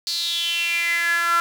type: tone with high-pass filter sweep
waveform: sawtooth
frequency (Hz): 340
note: F4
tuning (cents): -46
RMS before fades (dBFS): -22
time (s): 0.07-1.4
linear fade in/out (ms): 0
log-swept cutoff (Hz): 4500 to 1300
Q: 7.8
effects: none